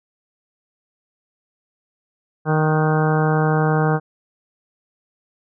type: harmonic tone with a mistuned harmonic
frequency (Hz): 155.3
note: D#3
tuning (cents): -3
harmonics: 1 / 2 / 3 / 4 / 5 / 6 / 7 / 8 / 9 / 10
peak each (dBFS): -17 / -26 / -22 / -29 / -24 / -31 / -30 / -30 / -30 / -31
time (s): 2.45-4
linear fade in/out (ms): 50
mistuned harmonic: 9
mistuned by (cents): +42
effects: none